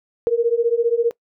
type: beating tone pair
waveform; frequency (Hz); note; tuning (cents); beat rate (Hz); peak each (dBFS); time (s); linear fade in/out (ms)
sine; 460 / 475; A#4 / A#4; -23 / +33; 15; -18; 0.27-1.11; 0
effects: noise-tail reverb RT60 0.1 s tail -22 dB re dry